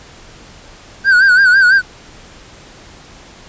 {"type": "tone with vibrato", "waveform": "triangle", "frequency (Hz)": 1526, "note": "G6", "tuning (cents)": -47, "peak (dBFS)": -4, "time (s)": [1.04, 1.82], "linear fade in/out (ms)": 50, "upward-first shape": "sine", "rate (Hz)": 6, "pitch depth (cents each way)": 94, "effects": ["pink hiss -39 dBFS RMS until 3.48 s", "resampled to 16000 Hz"]}